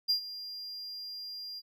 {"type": "tone with ADSR envelope", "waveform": "triangle", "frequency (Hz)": 4800, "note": "D8", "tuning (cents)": 37, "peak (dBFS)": -22, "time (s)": [0.08, 1.62], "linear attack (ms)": 21, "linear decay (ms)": 99, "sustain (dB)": -16, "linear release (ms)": 41, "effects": []}